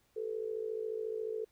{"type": "tone with amplitude modulation", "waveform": "sine", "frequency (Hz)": 440, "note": "A4", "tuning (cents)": 0, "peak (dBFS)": -31, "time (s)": [0.16, 1.45], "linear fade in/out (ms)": 10, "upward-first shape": "sine", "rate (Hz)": 54.2, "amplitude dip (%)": 80, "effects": ["pink hiss -72 dBFS RMS until 1.51 s"]}